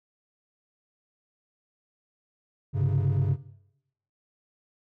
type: tone cluster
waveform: triangle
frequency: 98.5 / 132 / 140.5 Hz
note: G2 / C3 / C#3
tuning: +9 / +16 / +24 cents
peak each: -23 dBFS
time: 2.73-3.37 s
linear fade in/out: 50 ms
effects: noise-tail reverb RT60 0.8 s tail -18 dB re dry + tanh soft clip ceiling -16 dBFS